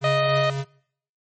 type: tone with tremolo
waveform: square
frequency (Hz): 137.5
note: C#3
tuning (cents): -14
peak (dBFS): -23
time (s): 0.01-0.65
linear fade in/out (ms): 50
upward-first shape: sine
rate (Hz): 3.5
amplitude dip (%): 35
type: harmonic tone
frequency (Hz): 622.3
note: D#5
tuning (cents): 0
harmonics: 1 / 2 / 3 / 4 / 5 / 6 / 7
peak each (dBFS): -20 / -26 / -30 / -32 / -34 / -36 / -37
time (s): 0.04-0.5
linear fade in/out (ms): 2
effects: noise-tail reverb RT60 0.6 s tail -22 dB re dry + MP3 32 kbps